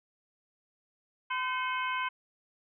harmonic tone with a mistuned harmonic, 511 Hz, C5, 41 cents flat, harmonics 2 / 3 / 4 / 5 / 6, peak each -32 / -36 / -38 / -40 / -42 dBFS, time 1.3-2.09 s, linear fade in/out 10 ms, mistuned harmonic 4, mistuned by +100 cents, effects none

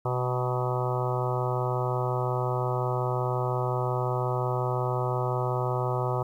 harmonic tone with a mistuned harmonic, 125.6 Hz, B2, 30 cents sharp, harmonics 1 / 3 / 4 / 5 / 6 / 7 / 8 / 9 / 10, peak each -28 / -33 / -34 / -35 / -36 / -36 / -37 / -38 / -38 dBFS, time 0.05-6.23 s, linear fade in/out 5 ms, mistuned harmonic 8, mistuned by -37 cents, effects 10-bit

